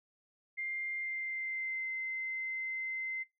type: tone with pitch glide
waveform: sine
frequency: 2100 to 2070 Hz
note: C7 to C7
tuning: +6 to -19 cents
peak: -35 dBFS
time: 0.57-3.24 s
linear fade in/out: 20 ms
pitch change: -25 cents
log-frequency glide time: 0.99-1.88 s
effects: noise-tail reverb RT60 0.2 s tail -22 dB re dry